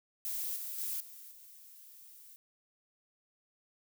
violet noise with level steps, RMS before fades -37 / -41 / -37 / -51 / -55 dBFS, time 0.25-2.36 s, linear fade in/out 0 ms, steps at 0.56 / 0.78 / 1 / 1.31 s, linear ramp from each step 5 ms, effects none

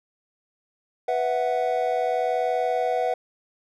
triangle chord, B suspended fourth, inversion none, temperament equal, 493.9 / 659.3 / 740 Hz, B4 / E5 / F#5, 0 / 0 / 0 cents, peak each -24 / -25 / -23 dBFS, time 1.08-3.14 s, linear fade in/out 5 ms, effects none

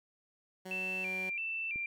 15% pulse tone, 186.7 Hz, F#3, 16 cents sharp, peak -36 dBFS, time 0.65-1.3 s, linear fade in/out 10 ms
sine tone with vibrato, 2514 Hz, D#7, 17 cents sharp, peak -34 dBFS, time 0.71-1.86 s, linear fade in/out 2 ms, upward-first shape square, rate 1.5 Hz, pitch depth 100 cents each way
click, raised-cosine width 3 ms, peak -36 dBFS, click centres 1.759 s
effects none

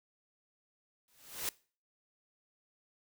white noise with exponential growth, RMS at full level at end -33 dBFS, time 1.08-1.49 s, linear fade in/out 1 ms, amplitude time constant 87 ms, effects noise-tail reverb RT60 0.4 s tail -22 dB re dry

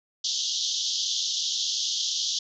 pink band-pass noise, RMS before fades -28 dBFS, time 0.24-2.39 s, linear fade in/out 5 ms, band 3100 to 6600 Hz, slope 96 dB/octave, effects none

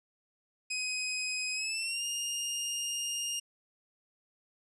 20% pulse tone with pitch glide, 2518 to 2826 Hz, D#7 to F7, +20 to +20 cents, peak -27 dBFS, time 0.7-3.4 s, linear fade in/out 10 ms, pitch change +200 cents, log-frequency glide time 1.53-2.05 s, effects resampled to 24000 Hz

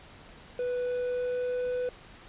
triangle tone with pitch glide, 493.9 to 497.6 Hz, B4 to B4, 0 to +13 cents, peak -26 dBFS, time 0.59-1.89 s, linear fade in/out 2 ms, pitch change +13 cents, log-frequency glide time 0.82-1.76 s, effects pink hiss -51 dBFS RMS until 2.28 s + resampled to 8000 Hz

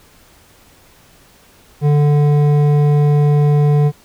sine tone with hard clipping, 146.83 Hz, D3, in tune, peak -11 dBFS, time 1.81-3.92 s, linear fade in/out 50 ms, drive 10 dB, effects pink hiss -48 dBFS RMS until 4.04 s

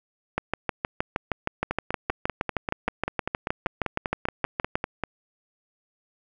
two click trains, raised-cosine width 0.5 ms, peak -11 / -9 dBFS, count 18 / 29, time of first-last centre 1.71-5.037 / 0.38-4.755 s, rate 5.11 / 6.4 Hz, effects none

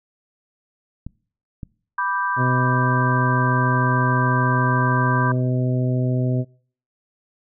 clicks, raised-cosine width 5 ms, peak -19 dBFS, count 2, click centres 1.066 / 1.632 s
sine chord, G major, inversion first, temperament equal, 987.8 / 1174.7 / 1568 Hz, B5 / D6 / G6, 0 / 0 / 0 cents, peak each -23 / -26 / -24 dBFS, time 1.98-5.32 s, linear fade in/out 5 ms
harmonic tone, 126.6 Hz, B2, 43 cents sharp, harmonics 1 / 2 / 3 / 4 / 5, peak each -19 / -25 / -30 / -34 / -32 dBFS, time 2.36-6.45 s, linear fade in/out 50 ms
effects noise-tail reverb RT60 0.5 s tail -24 dB re dry

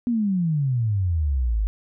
sine exponential sweep, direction down, 246.9 to 49 Hz, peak -19 dBFS, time 0.07-1.67 s, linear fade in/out 0 ms, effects none

